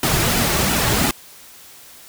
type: noise with flanger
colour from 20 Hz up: pink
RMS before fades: -18 dBFS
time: 0.03-1.11 s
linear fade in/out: 2 ms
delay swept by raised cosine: 1.8 to 4.1 ms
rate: 2.9 Hz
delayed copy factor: -0.65
effects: white hiss -43 dBFS RMS until 2.08 s